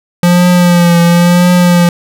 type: tone with vibrato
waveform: square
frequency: 174.61 Hz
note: F3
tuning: in tune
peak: -5 dBFS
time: 0.23-1.89 s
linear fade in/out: 2 ms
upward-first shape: triangle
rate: 0.97 Hz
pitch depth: 42 cents each way
effects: none